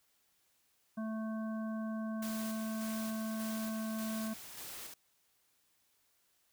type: harmonic tone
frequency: 220 Hz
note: A3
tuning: in tune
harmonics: 1 / 3 / 5 / 7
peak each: -36 / -46 / -50 / -53 dBFS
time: 0.97-4.34 s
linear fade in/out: 10 ms
type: noise with tremolo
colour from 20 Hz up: white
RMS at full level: -46 dBFS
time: 2.22-4.94 s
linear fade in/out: 5 ms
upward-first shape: square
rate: 1.7 Hz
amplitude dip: 35%
effects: white hiss -74 dBFS RMS until 6.52 s